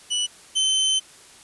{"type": "tone pair in turn", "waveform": "sawtooth", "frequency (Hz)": [2960, 3074], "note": ["F#7", "G7"], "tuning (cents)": [0, -35], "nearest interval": "minor second", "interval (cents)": 65, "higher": "second", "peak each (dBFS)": [-18, -15], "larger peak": "second", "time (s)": [[0.1, 0.27], [0.55, 1]], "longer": "second", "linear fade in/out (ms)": 20, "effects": ["white hiss -48 dBFS RMS until 1.43 s", "resampled to 24000 Hz"]}